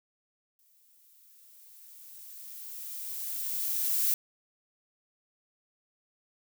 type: noise with exponential growth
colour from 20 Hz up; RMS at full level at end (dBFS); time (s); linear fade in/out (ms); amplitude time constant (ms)
violet; -26; 0.59-4.14; 1; 770
effects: none